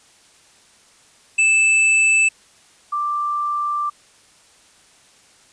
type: tone pair in turn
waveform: square / sine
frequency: 2633 / 1179 Hz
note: E7 / D6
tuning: -3 / +6 cents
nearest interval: octave + major second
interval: 1391 cents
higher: first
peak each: -13 / -19 dBFS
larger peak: first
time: 1.38-2.29 / 2.92-3.9 s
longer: second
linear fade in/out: 10 ms
effects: white hiss -52 dBFS RMS until 5.52 s + resampled to 22050 Hz